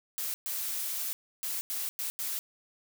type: noise bursts at uneven times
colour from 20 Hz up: blue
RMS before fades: -34 dBFS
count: 6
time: 0.18-0.34 / 0.46-1.13 / 1.43-1.61 / 1.7-1.89 / 1.99-2.1 / 2.19-2.39 s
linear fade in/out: 0 ms
effects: none